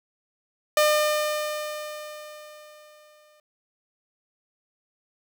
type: tone with exponential decay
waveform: sawtooth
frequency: 604 Hz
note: D5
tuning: 48 cents sharp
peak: -13 dBFS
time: 0.77-3.4 s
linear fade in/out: 2 ms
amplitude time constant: 570 ms
effects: none